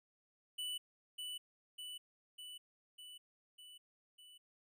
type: tone with echo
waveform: square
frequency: 2974 Hz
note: F#7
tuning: 8 cents sharp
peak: -40 dBFS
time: 0.58-0.78 s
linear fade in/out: 10 ms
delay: 600 ms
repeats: 6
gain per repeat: -3 dB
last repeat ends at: 4.38 s
effects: none